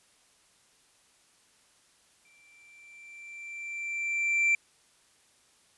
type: tone with exponential growth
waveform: triangle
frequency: 2349 Hz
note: D7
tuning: in tune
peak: -19 dBFS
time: 2.25-4.55 s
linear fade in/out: 2 ms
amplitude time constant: 500 ms
effects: white hiss -64 dBFS RMS until 5.77 s + resampled to 24000 Hz